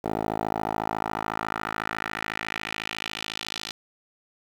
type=tone with band-pass filter sweep; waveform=10% pulse; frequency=54 Hz; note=A1; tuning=32 cents flat; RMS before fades=-31 dBFS; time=0.04-3.72 s; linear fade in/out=5 ms; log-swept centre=560 to 4100 Hz; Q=1.9; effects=8-bit